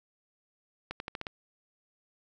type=accelerating click train; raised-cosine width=0.3 ms; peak=-20 dBFS; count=6; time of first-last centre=0.91-1.268 s; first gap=91 ms; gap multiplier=0.88; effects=none